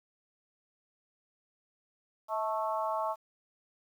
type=harmonic tone with a mistuned harmonic; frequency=220 Hz; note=A3; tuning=in tune; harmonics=3 / 4 / 5 / 6; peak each=-34 / -34 / -35 / -42 dBFS; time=2.28-3.16 s; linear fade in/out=50 ms; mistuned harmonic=3; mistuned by=-38 cents; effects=10-bit